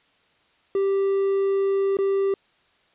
triangle tone with dropouts, 392 Hz, G4, in tune, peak -17 dBFS, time 0.75-2.34 s, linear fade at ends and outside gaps 2 ms, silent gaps 1.97-1.987 s, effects white hiss -62 dBFS RMS until 2.94 s + resampled to 8000 Hz

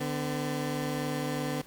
20% pulse tone pair together, 148.2 / 253.2 Hz, D3 / B3, +16 / +43 cents, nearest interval major sixth, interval 927 cents, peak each -28 dBFS, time 0-1.62 s, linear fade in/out 10 ms, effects pink hiss -54 dBFS RMS until 1.66 s

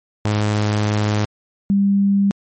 sawtooth / sine tone pair in turn, 105.3 / 198.78 Hz, G#2 / G3, +24 / +24 cents, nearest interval major seventh, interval 1100 cents, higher second, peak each -12 dBFS, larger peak neither, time 0.25-1.25 / 1.7-2.31 s, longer first, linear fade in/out 0 ms, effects MP3 32 kbps

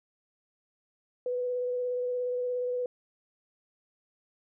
sine tone with vibrato, 495.5 Hz, B4, 6 cents sharp, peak -28 dBFS, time 1.26-2.86 s, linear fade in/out 2 ms, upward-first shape square, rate 17 Hz, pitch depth 11 cents each way, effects none

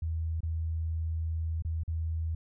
sine tone with dropouts, 81 Hz, E2, 30 cents flat, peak -29 dBFS, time 0.02-2.35 s, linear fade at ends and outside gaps 5 ms, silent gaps 0.406-0.431 / 1.623-1.648 / 1.835-1.878 s, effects none

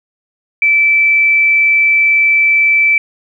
sine tone, 2321 Hz, D7, 21 cents flat, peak -7 dBFS, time 0.62-2.98 s, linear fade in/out 2 ms, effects 8-bit

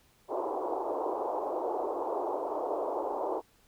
pink band-pass noise, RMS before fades -33 dBFS, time 0.28-3.42 s, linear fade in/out 50 ms, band 340 to 1000 Hz, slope 48 dB/octave, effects pink hiss -65 dBFS RMS until 3.67 s

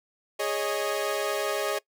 sawtooth chord, Ab suspended fourth, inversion none, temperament equal with one note detuned, 413.2 / 554.4 / 622.3 Hz, Ab4 / Db5 / Eb5, -9 / 0 / 0 cents, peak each -27 dBFS, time 0.39-1.79 s, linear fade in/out 10 ms, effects noise-tail reverb RT60 0.1 s tail -22 dB re dry

